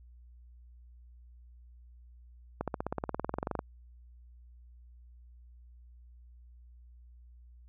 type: accelerating click train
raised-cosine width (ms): 1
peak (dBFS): -18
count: 20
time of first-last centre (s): 2.61-3.591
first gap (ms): 67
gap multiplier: 0.97
effects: added 60 Hz sine -52 dBFS peak until 7.68 s